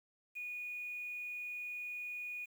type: tone with quantisation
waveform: sine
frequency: 2460 Hz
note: D#7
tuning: 20 cents flat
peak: -40 dBFS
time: 0.35-2.46 s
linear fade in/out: 20 ms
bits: 10
effects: none